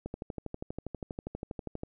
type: click train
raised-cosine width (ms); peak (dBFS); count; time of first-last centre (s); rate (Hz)
2; -23; 23; 0.06-1.834; 12.4
effects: none